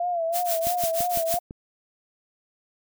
sine tone with vibrato, 684 Hz, F5, 36 cents flat, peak -23 dBFS, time 0-1.39 s, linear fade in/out 5 ms, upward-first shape sine, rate 3 Hz, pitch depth 79 cents each way
blue noise with tremolo, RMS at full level -26 dBFS, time 0.32-1.4 s, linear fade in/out 50 ms, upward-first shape triangle, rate 6.2 Hz, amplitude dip 100%
click train, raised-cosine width 3 ms, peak -24 dBFS, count 6, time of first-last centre 0.67-1.509 s, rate 5.96 Hz
effects none

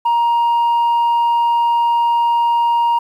sine tone, 940 Hz, A#5, 14 cents sharp, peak -9 dBFS, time 0.05-2.99 s, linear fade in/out 10 ms, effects tanh soft clip ceiling -11 dBFS + 8-bit

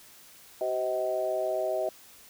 harmonic tone with a mistuned harmonic, 127 Hz, B2, 49 cents sharp, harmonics 3 / 4 / 5 / 6, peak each -34 / -35 / -28 / -38 dBFS, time 0.61-1.89 s, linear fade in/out 2 ms, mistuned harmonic 4, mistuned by +43 cents, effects white hiss -53 dBFS RMS until 2.29 s

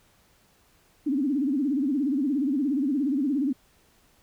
sine tone with vibrato, 277.2 Hz, C#4, in tune, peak -22 dBFS, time 1.06-3.53 s, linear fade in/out 10 ms, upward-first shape sine, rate 17 Hz, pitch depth 170 cents each way, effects pink hiss -62 dBFS RMS until 4.22 s

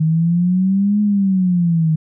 sine exponential two-way sweep, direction up then down, 155.6 to 210.1 to 155.6 Hz, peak -12 dBFS, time 0-1.96 s, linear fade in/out 10 ms, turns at 1.01 s, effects none

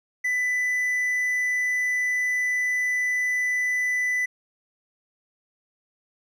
triangle tone, 1993 Hz, B6, 15 cents sharp, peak -20 dBFS, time 0.24-4.26 s, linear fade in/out 10 ms, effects none

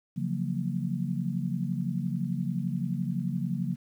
sine chord, Gb major seventh, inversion second, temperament just, 138.75 / 173.43 / 185 / 231.2 Hz, Db3 / F3 / Gb3 / Bb3, +2 / -12 / 0 / -14 cents, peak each -33 / -32 / -33 / -35 dBFS, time 0.16-3.76 s, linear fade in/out 20 ms, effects 10-bit

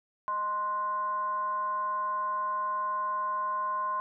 sine tone with frequency modulation, 1046.5 Hz, C6, in tune, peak -28 dBFS, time 0.28-4 s, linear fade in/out 0 ms, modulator 428 Hz, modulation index 0.37, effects none

